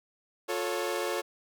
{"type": "chord", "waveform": "sawtooth", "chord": "F augmented", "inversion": "none", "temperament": "equal with one note detuned", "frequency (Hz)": [354.7, 440, 554.4], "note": ["F4", "A4", "C#5"], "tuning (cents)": [27, 0, 0], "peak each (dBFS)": -30, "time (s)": [0.48, 1.22], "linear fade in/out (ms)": 20, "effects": []}